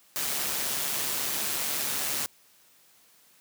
white noise with amplitude modulation, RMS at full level -28 dBFS, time 0.16-2.26 s, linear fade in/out 0 ms, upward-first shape sine, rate 142 Hz, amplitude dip 40%, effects white hiss -60 dBFS RMS until 3.4 s + high-pass 100 Hz 12 dB/octave

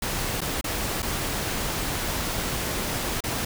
pink noise with dropouts, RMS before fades -28 dBFS, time 0.02-3.45 s, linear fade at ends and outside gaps 5 ms, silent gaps 0.407-0.415 / 0.612-0.641 / 1.022-1.027 / 3.206-3.238 s, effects none

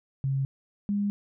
sine tone pair in turn, 135.7 / 203.3 Hz, C#3 / G#3, -36 / -37 cents, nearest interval perfect fifth, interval 699 cents, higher second, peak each -24 dBFS, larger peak neither, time 0.24-0.45 / 0.89-1.1 s, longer neither, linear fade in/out 0 ms, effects none

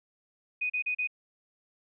sine tone bursts, 2489 Hz, D#7, in tune, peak -27 dBFS, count 4, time 0.61-1.074 s, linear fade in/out 10 ms, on 89 ms, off 36 ms, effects none

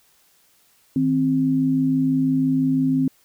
sine tone pair together, 157.3 / 263.3 Hz, D#3 / C4, +19 / +11 cents, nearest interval major sixth, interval 892 cents, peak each -24 / -17 dBFS, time 0.96-3.08 s, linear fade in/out 2 ms, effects white hiss -59 dBFS RMS until 3.24 s

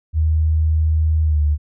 sine tone with pitch glide, 78.7 to 74.54 Hz, D#2 to D2, +20 to +26 cents, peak -13 dBFS, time 0.13-1.58 s, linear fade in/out 50 ms, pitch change -94 cents, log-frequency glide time 1.23-1.41 s, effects none

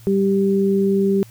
sine tone pair together, 196 / 392.3 Hz, G3 / G4, 0 / +1 cents, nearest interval octave, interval 1201 cents, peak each -17 dBFS, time 0.07-1.23 s, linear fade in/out 0 ms, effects added 114 Hz sine -42 dBFS peak until 1.3 s + white hiss -50 dBFS RMS until 1.3 s

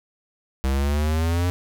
square exponential sweep, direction up, 65.41 to 90.1 Hz, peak -20 dBFS, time 0.64-1.5 s, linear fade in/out 0 ms, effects none

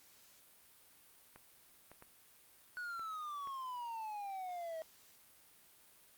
clicks, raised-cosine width 0.5 ms, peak -39 dBFS, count 5, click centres 1.36 / 1.916 / 2.024 / 2.995 / 3.473 s
triangle exponential sweep, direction down, 1480 to 634 Hz, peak -39 dBFS, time 2.77-4.82 s, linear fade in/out 0 ms
effects white hiss -64 dBFS RMS until 6.17 s + Opus 48 kbps

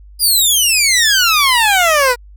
15% pulse exponential sweep, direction down, 4978 to 473 Hz, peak -3 dBFS, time 0.19-2.16 s, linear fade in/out 50 ms, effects added 50 Hz sine -36 dBFS peak until 2.36 s

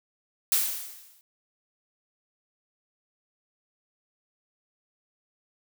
blue noise with exponential decay, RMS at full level -21 dBFS, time 0.52-1.21 s, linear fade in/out 1 ms, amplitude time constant 150 ms, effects none

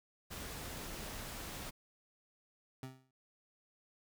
pink noise, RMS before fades -45 dBFS, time 0.3-1.71 s, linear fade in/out 20 ms
25% pulse tone with exponential decay, 130.81 Hz, C3, in tune, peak -37 dBFS, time 2.83-3.11 s, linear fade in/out 2 ms, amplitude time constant 59 ms
effects none

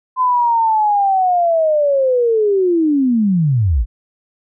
sine linear sweep, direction down, 1028 to 44.56 Hz, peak -11 dBFS, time 0.16-3.86 s, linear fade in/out 50 ms, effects none

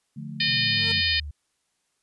sine chord, D minor, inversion none, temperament just, 146.83 / 176.2 / 220.2 Hz, D3 / F3 / A3, 0 / +16 / +2 cents, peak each -36 / -40 / -37 dBFS, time 0.16-1.01 s, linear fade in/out 10 ms
harmonic tone, 610 Hz, D#5, 34 cents flat, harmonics 3 / 4 / 5 / 6 / 7 / 8, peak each -28 / -28 / -28 / -28 / -28 / -28 dBFS, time 0.4-1.2 s, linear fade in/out 5 ms
sine exponential sweep, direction down, 134.7 to 70.6 Hz, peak -32 dBFS, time 0.48-1.31 s, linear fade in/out 5 ms
sawtooth tone with exponential growth, 456.9 Hz, A#4, 35 cents flat, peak -28 dBFS, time 0.65-0.92 s, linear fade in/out 5 ms, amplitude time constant 58 ms
effects white hiss -73 dBFS RMS until 2.02 s + resampled to 24000 Hz

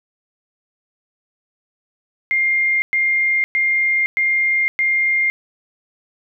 sine tone bursts, 2114 Hz, C7, 17 cents sharp, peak -14 dBFS, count 5, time 2.31-5.3 s, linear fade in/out 0 ms, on 510 ms, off 110 ms, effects none

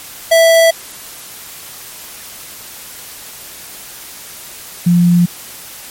square / sine tone pair in turn, 659.3 / 174.53 Hz, E5 / F3, 0 / -1 cents, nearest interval octave + major seventh, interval 2301 cents, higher first, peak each -6 dBFS, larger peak neither, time 0.31-0.71 / 4.86-5.26 s, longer neither, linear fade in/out 10 ms, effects white hiss -32 dBFS RMS until 5.9 s + MP3 64 kbps

